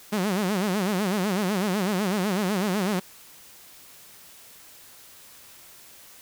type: tone with vibrato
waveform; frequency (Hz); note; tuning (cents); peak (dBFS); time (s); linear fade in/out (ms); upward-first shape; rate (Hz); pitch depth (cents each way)
sawtooth; 196; G3; 0; -19; 0.12-3; 10; sine; 8; 170
effects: white hiss -49 dBFS RMS until 6.21 s